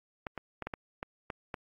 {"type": "clicks", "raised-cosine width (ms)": 0.5, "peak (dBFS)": -21, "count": 8, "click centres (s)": [0.268, 0.377, 0.623, 0.67, 0.738, 1.029, 1.302, 1.542], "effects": ["AAC 32 kbps"]}